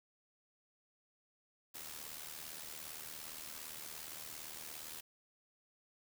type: noise with amplitude modulation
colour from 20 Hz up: white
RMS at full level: -45 dBFS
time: 1.74-5.01 s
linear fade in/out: 10 ms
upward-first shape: sine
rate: 77.4 Hz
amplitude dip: 65%
effects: none